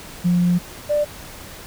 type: tone pair in turn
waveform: sine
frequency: 176.4 / 591.5 Hz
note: F3 / D5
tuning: +18 / +12 cents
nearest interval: octave + major sixth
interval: 2094 cents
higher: second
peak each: -13 / -15 dBFS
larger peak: first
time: 0.24-0.59 / 0.89-1.05 s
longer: first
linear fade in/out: 20 ms
effects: tanh soft clip ceiling -9 dBFS + pink hiss -38 dBFS RMS until 1.66 s